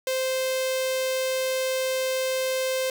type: tone with notch filter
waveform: sawtooth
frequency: 521 Hz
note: C5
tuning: 7 cents flat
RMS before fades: -26 dBFS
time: 0.07-2.9 s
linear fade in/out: 2 ms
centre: 1200 Hz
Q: 1.1
effects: none